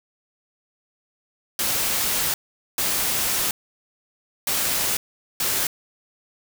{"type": "noise bursts at uneven times", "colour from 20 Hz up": "white", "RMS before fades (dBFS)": -23, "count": 4, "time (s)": [[1.59, 2.34], [2.78, 3.51], [4.47, 4.97], [5.4, 5.67]], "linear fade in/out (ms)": 2, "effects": []}